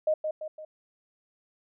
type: tone with echo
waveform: sine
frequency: 620 Hz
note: D#5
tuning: 6 cents flat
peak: -21 dBFS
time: 0.07-0.14 s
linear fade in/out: 5 ms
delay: 170 ms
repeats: 3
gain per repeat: -6 dB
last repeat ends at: 0.65 s
effects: none